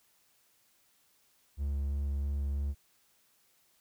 triangle tone with vibrato, 70.4 Hz, C#2, 27 cents sharp, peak -28 dBFS, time 1.57-2.75 s, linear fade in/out 50 ms, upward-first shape square, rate 3 Hz, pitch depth 9 cents each way, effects white hiss -69 dBFS RMS until 3.8 s

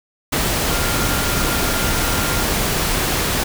sine tone in noise, 1396.9 Hz, F6, in tune, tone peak -28 dBFS, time 0.7-2.44 s, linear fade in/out 10 ms, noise pink, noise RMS -19 dBFS, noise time 0.32-3.44 s, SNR -12 dB, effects none

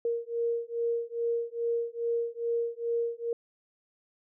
sine beating tone pair, 466.2 / 468.6 Hz, A#4 / A#4, 0 / +9 cents, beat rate 2.4 Hz, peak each -31 / -31 dBFS, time 0.05-3.33 s, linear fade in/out 2 ms, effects none

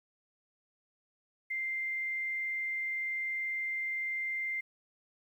sine tone, 2093 Hz, C7, in tune, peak -32 dBFS, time 1.5-4.61 s, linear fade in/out 10 ms, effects 11-bit

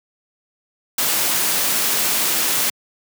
white noise, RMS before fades -19 dBFS, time 0.98-2.7 s, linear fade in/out 5 ms, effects high-pass 150 Hz 12 dB/octave

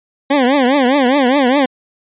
20% pulse tone with vibrato, 266.3 Hz, C4, 31 cents sharp, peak -5 dBFS, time 0.3-1.66 s, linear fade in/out 10 ms, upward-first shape triangle, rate 4.9 Hz, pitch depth 200 cents each way, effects resampled to 8000 Hz

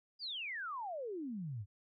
sine exponential sweep, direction down, 4992 to 92.5 Hz, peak -39 dBFS, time 0.19-1.66 s, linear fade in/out 50 ms, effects none

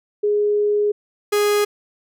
sine / 45% pulse tone pair in turn, 415.3 / 413.9 Hz, G#4 / G#4, 0 / -6 cents, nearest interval unison, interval 6 cents, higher first, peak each -15 dBFS, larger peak neither, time 0.23-0.92 / 1.32-1.65 s, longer first, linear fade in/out 10 ms, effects none

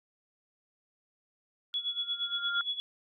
sine tone with exponential growth, 1400 Hz, F6, 4 cents sharp, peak -27 dBFS, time 1.73-2.61 s, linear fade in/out 1 ms, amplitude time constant 190 ms
sine tone with tremolo, 3383 Hz, G#7, 31 cents sharp, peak -28 dBFS, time 1.74-2.8 s, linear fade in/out 0 ms, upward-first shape sine, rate 8.6 Hz, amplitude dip 80%
effects none

